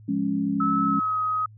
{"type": "chord", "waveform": "sine", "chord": "Db major", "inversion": "first", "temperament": "equal", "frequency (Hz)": [174.61, 207.7, 277.2], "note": ["F3", "Ab3", "Db4"], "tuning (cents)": [0, 0, 0], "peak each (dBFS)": [-30, -26, -25], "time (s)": [0.08, 1], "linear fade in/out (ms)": 10}
{"type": "tone with pitch glide", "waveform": "sine", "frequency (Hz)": [1300, 1260.8], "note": ["E6", "D#6"], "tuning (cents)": [-24, 23], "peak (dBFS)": -22, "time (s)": [0.6, 1.46], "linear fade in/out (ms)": 5, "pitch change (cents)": -53, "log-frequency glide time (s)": [0.83, 1.2]}
{"effects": ["added 107 Hz sine -45 dBFS peak until 1.57 s"]}